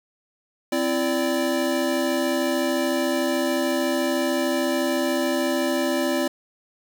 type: tone cluster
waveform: square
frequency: 260.8 / 334.5 / 584 Hz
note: C4 / E4 / D5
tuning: -5 / +25 / -10 cents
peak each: -26 dBFS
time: 0.72-6.28 s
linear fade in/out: 5 ms
effects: 8-bit